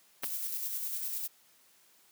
violet noise with tremolo, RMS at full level -35 dBFS, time 0.22-1.28 s, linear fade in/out 20 ms, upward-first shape square, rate 9.9 Hz, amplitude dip 30%
clicks, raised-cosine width 0.3 ms, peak -21 dBFS, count 2, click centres 0.235 / 0.242 s
effects white hiss -64 dBFS RMS until 2.11 s + high-pass 150 Hz 12 dB/octave

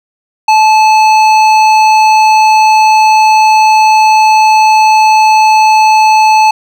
sine tone with hard clipping, 868 Hz, A5, 24 cents flat, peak -5 dBFS, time 0.48-6.51 s, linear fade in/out 5 ms, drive 12 dB, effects none

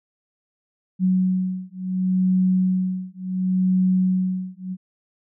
sine beating tone pair, 185 / 185.7 Hz, F#3 / F#3, 0 / +7 cents, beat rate 0.7 Hz, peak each -21 dBFS, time 0.99-4.77 s, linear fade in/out 50 ms, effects none

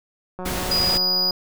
click train, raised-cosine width 1 ms, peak -19 dBFS, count 169, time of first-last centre 0.39-1.308 s, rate 183 Hz
pink noise, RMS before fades -27 dBFS, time 0.45-0.98 s, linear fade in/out 10 ms
triangle tone, 4917 Hz, D#8, 21 cents flat, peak -17 dBFS, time 0.71-1.31 s, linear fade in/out 5 ms
effects none

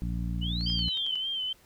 harmonic tone, 58.3 Hz, A#1, 1 cent sharp, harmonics 1 / 2 / 3 / 4 / 5, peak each -31 / -36 / -34 / -43 / -45 dBFS, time 0.02-0.89 s, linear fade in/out 0 ms
sine exponential two-way sweep, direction up then down, 2869 to 5050 to 2869 Hz, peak -33 dBFS, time 0.41-1.18 s, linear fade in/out 20 ms, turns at 0.7 s
click train, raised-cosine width 0.2 ms, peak -30 dBFS, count 7, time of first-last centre 0.61-1.155 s, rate 11 Hz
sine tone with vibrato, 3101 Hz, G7, 19 cents flat, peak -29 dBFS, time 0.66-1.53 s, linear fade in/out 5 ms, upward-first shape sine, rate 3.5 Hz, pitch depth 51 cents each way
effects pink hiss -60 dBFS RMS until 1.65 s

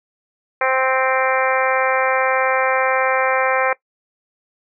harmonic tone, 261.6 Hz, C4, in tune, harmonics 2 / 3 / 4 / 5 / 6 / 7 / 8 / 9, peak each -20 / -22 / -23 / -24 / -25 / -25 / -26 / -27 dBFS, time 0.61-3.73 s, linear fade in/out 2 ms, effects noise-tail reverb RT60 0.1 s tail -20 dB re dry

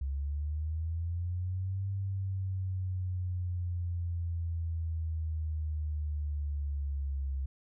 sine linear two-way sweep, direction up then down, 67.3 to 98 to 67.3 Hz, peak -31 dBFS, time 0.01-7.46 s, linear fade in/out 5 ms, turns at 1.89 s, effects none

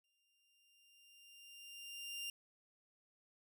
sawtooth tone with exponential growth, 2794 Hz, F7, in tune, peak -38 dBFS, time 0.04-2.3 s, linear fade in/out 2 ms, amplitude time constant 490 ms, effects none

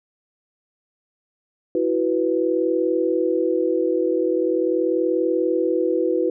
sine chord, E suspended second, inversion none, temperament equal, 329.6 / 370 / 493.9 Hz, E4 / F#4 / B4, 0 / 0 / 0 cents, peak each -22 dBFS, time 1.75-6.3 s, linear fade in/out 2 ms, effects none

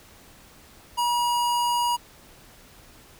square tone, 960 Hz, B5, 49 cents flat, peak -22 dBFS, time 0.97-1.97 s, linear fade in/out 20 ms, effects pink hiss -51 dBFS RMS until 3.19 s

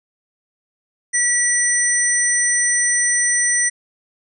sine tone cluster, 1935 / 5950 / 8750 Hz, B6 / F#8 / C#9, -36 / +9 / -24 cents, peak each -19 dBFS, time 1.13-3.7 s, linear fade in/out 20 ms, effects none

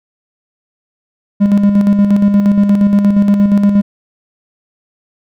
triangle tone with tremolo, 202.3 Hz, G#3, 45 cents flat, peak -3 dBFS, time 1.4-3.82 s, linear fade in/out 20 ms, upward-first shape square, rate 8.5 Hz, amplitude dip 45%, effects none

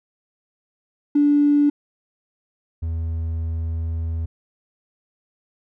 triangle tone pair in turn, 290.7 / 81.78 Hz, D4 / E2, -18 / -13 cents, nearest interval octave + minor seventh, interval 2195 cents, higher first, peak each -9 / -20 dBFS, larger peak first, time 1.15-1.7 / 2.82-4.26 s, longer second, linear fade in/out 10 ms, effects tanh soft clip ceiling -11 dBFS

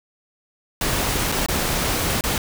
pink noise with dropouts, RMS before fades -22 dBFS, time 0.81-2.38 s, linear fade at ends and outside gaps 2 ms, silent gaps 1.318-1.322 / 1.462-1.485 / 2.21-2.238 s, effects none

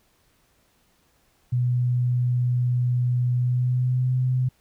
sine tone with pitch glide, 123.47 to 127.53 Hz, B2 to C3, 0 to -44 cents, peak -19 dBFS, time 1.52-4.49 s, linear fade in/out 10 ms, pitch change +56 cents, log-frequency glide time 3.36-4.14 s, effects pink hiss -64 dBFS RMS until 4.6 s

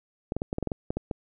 clicks, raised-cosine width 2 ms, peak -15 dBFS, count 11, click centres 0.321 / 0.366 / 0.419 / 0.529 / 0.584 / 0.627 / 0.673 / 0.718 / 0.905 / 0.97 / 1.112 s, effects none

